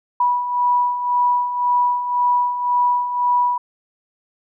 sine beating tone pair, 977 / 978.9 Hz, B5 / B5, -19 / -16 cents, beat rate 1.9 Hz, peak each -23 / -16 dBFS, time 0.2-3.58 s, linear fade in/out 5 ms, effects none

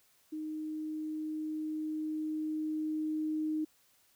sine tone with level ramp, 310 Hz, D#4, 6 cents flat, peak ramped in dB -36 to -30 dBFS, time 0.32-3.65 s, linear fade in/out 10 ms, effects white hiss -68 dBFS RMS until 4.15 s

